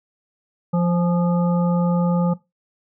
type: harmonic tone with a mistuned harmonic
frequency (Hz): 174.7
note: F3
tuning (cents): +1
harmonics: 1 / 3 / 5 / 7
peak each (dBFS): -16 / -26 / -30 / -33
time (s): 0.73-2.34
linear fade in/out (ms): 10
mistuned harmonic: 5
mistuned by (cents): -38
effects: noise-tail reverb RT60 0.2 s tail -18 dB re dry